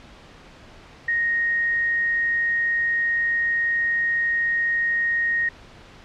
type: tone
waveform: sine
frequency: 1866 Hz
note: A#6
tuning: 1 cent sharp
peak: -19 dBFS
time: 1.08-5.49 s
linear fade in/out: 5 ms
effects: pink hiss -46 dBFS RMS until 6.04 s + low-pass 4000 Hz 12 dB/octave